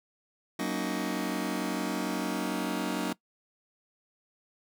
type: chord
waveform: sawtooth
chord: D# minor seventh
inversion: first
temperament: just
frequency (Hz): 186.68 / 233.3 / 280 / 311.1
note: F#3 / A#3 / C#4 / D#4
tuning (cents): +16 / +2 / +18 / 0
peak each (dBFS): -31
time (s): 0.59-3.13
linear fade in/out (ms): 5
effects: noise-tail reverb RT60 0.1 s tail -20 dB re dry